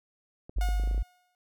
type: clicks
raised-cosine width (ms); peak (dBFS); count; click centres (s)
2; -30; 9; 0.495 / 0.585 / 0.688 / 0.798 / 0.837 / 0.875 / 0.912 / 0.946 / 0.979
type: tone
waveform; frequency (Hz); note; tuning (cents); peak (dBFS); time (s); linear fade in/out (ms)
sine; 50.6; G#1; -44; -24; 0.56-1.03; 10
type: tone with exponential decay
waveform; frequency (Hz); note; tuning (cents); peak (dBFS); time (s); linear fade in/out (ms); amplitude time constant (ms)
sawtooth; 722; F#5; -43; -30; 0.61-1.35; 1; 160
effects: none